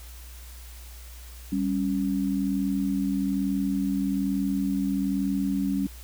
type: tone pair together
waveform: sine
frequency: 196.06 / 277.2 Hz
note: G3 / C#4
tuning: +1 / 0 cents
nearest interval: tritone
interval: 599 cents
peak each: -26 dBFS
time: 1.52-5.87 s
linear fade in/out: 5 ms
effects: added 60 Hz sine -41 dBFS peak until 6.03 s + white hiss -49 dBFS RMS until 6.03 s